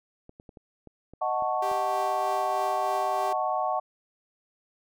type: clicks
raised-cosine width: 2 ms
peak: -33 dBFS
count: 8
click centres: 0.294 / 0.399 / 0.492 / 0.572 / 0.873 / 1.136 / 1.423 / 1.715 s
type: chord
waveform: sine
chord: D# half-diminished seventh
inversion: none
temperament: equal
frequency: 622.3 / 740 / 880 / 1108.7 Hz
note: D#5 / F#5 / A5 / C#6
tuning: 0 / 0 / 0 / 0 cents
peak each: -31 / -28 / -32 / -31 dBFS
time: 1.21-3.8 s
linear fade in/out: 10 ms
type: tone with tremolo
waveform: sawtooth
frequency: 392 Hz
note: G4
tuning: in tune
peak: -29 dBFS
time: 1.62-3.33 s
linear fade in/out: 5 ms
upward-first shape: triangle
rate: 3.2 Hz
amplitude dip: 35%
effects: none